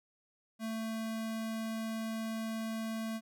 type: tone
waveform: square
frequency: 222.9 Hz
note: A3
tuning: 23 cents sharp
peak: -36 dBFS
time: 0.59-3.21 s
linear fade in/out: 50 ms
effects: none